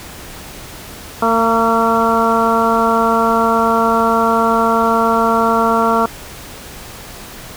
harmonic tone with a mistuned harmonic, 227.3 Hz, A#3, 43 cents flat, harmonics 1 / 2 / 3 / 4 / 5 / 6, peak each -18 / -18 / -18 / -18 / -18 / -18 dBFS, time 1.22-6.06 s, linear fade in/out 5 ms, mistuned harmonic 4, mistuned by +23 cents, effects pink hiss -33 dBFS RMS until 7.56 s

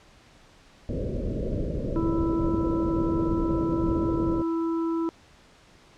pink low-pass noise, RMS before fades -29 dBFS, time 0.89-4.42 s, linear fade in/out 2 ms, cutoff 610 Hz, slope 96 dB/octave
harmonic tone, 330.1 Hz, E4, 2 cents sharp, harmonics 1 / 3 / 4, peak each -24 / -37 / -40 dBFS, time 1.96-5.09 s, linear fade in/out 0 ms
clicks, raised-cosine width 3 ms, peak -21 dBFS, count 7, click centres 1.981 / 2.191 / 2.831 / 2.985 / 3.029 / 3.509 / 3.864 s
effects pink hiss -55 dBFS RMS until 5.97 s + low-pass 6000 Hz 12 dB/octave

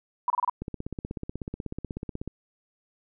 sine tone bursts, 987.8 Hz, B5, in tune, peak -21 dBFS, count 5, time 0.28-0.497 s, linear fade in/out 2 ms, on 21 ms, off 28 ms
click train, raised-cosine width 3 ms, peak -20 dBFS, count 28, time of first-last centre 0.62-2.276 s, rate 16.3 Hz
effects none

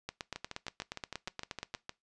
two click trains, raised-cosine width 0.2 ms, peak -22 / -20 dBFS, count 11 / 15, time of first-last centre 0.36-1.894 / 0.09-1.749 s, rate 6.52 / 8.44 Hz, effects noise-tail reverb RT60 0.2 s tail -21 dB re dry + resampled to 22050 Hz

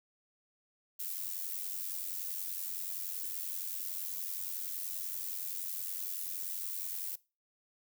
violet noise with amplitude modulation, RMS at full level -36 dBFS, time 0.99-7.16 s, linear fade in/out 10 ms, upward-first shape sine, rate 90.6 Hz, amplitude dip 65%, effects noise-tail reverb RT60 0.3 s tail -21 dB re dry

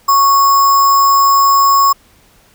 sine tone with sample-and-hold, 1108.7 Hz, C#6, in tune, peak -6 dBFS, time 0.08-1.93 s, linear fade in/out 10 ms, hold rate 6300 Hz, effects pink hiss -49 dBFS RMS until 2.54 s

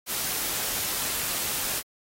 white noise, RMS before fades -29 dBFS, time 0.06-1.83 s, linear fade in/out 50 ms, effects AAC 48 kbps

